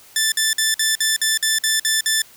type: tone bursts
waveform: 10% pulse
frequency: 1761 Hz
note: A6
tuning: 1 cent sharp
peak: -7 dBFS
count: 10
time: 0.16-2.219 s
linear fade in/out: 2 ms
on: 160 ms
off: 51 ms
effects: white hiss -47 dBFS RMS until 2.36 s